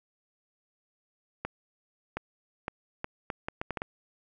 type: accelerating click train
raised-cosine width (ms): 0.5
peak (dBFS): -17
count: 10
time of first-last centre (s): 1.45-3.819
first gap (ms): 720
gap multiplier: 0.71
effects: none